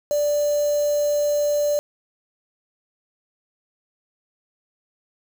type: tone with quantisation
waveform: sine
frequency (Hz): 587.3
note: D5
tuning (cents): 0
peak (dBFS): -18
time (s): 0.11-1.79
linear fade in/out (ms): 0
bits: 5
effects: none